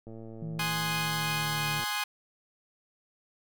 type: click train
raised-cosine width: 2 ms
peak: -32 dBFS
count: 199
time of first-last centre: 0.07-1.838 s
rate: 112 Hz
type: tone with pitch glide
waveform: sine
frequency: 160.6 to 148.98 Hz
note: E3 to D3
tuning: -45 to +25 cents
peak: -34 dBFS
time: 0.42-1.8 s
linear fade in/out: 2 ms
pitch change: -130 cents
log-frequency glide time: 0.87-1.63 s
type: chord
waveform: 15% pulse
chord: Ab dominant seventh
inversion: none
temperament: equal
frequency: 830.6 / 1046.5 / 1244.5 / 1480 Hz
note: Ab5 / C6 / Eb6 / Gb6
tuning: 0 / 0 / 0 / 0 cents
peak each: -27 / -28 / -31 / -31 dBFS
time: 0.59-2.04 s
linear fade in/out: 5 ms
effects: none